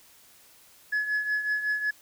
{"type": "tone with tremolo", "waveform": "sine", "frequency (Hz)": 1700, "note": "G#6", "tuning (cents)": 40, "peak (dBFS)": -20, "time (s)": [0.92, 1.91], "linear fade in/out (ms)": 10, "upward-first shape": "triangle", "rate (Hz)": 5.4, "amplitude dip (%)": 75, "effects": ["tanh soft clip ceiling -22 dBFS", "white hiss -56 dBFS RMS until 2.01 s"]}